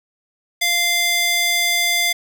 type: tone with high-pass filter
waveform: square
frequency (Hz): 694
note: F5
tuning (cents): -11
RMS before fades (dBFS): -18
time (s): 0.61-2.13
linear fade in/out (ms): 10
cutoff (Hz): 2200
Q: 1.1
effects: none